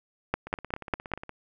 two click trains, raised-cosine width 0.5 ms, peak -24 / -10 dBFS, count 15 / 5, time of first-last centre 0.47-1.294 / 0.34-1.137 s, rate 17 / 5.02 Hz, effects none

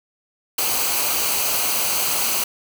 white noise with comb filter, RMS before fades -21 dBFS, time 0.58-2.44 s, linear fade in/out 5 ms, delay 0.56 ms, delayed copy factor -0.55, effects none

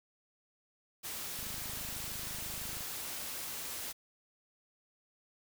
white noise, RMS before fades -41 dBFS, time 1.03-3.93 s, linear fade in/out 20 ms
click train, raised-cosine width 5 ms, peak -37 dBFS, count 38, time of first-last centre 1.39-2.808 s, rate 26.1 Hz
effects none

